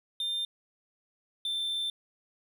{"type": "tone pair in turn", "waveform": "triangle", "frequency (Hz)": [3600, 3557], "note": ["A7", "A7"], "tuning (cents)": [39, 18], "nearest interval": "unison", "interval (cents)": 21, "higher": "first", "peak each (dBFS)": -28, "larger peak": "neither", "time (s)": [[0.2, 0.45], [1.45, 1.9]], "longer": "second", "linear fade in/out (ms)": 2, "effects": []}